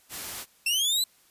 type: noise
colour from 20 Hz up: white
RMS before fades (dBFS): -36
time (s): 0.09-0.46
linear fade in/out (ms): 50
type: linear sweep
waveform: sawtooth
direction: up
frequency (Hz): 2649 to 4070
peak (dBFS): -20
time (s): 0.66-1.04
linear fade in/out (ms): 5
effects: white hiss -61 dBFS RMS until 1.3 s + resampled to 32000 Hz